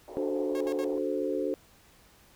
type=band-pass noise; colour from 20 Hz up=pink; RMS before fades=-44 dBFS; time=0.08-0.98 s; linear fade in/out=0 ms; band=320 to 910 Hz; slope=48 dB/octave
type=chord; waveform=sine; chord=D dominant seventh; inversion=none; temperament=equal with one note detuned; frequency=293.7 / 370 / 437.7 / 523.3 Hz; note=D4 / F#4 / A4 / C5; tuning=0 / 0 / -9 / 0 cents; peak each=-33 dBFS; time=0.17-1.54 s; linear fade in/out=0 ms
type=tone bursts; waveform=sawtooth; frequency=543 Hz; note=C#5; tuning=36 cents flat; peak=-34 dBFS; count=3; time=0.55-0.844 s; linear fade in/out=0 ms; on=56 ms; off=63 ms
effects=pink hiss -59 dBFS RMS until 2.35 s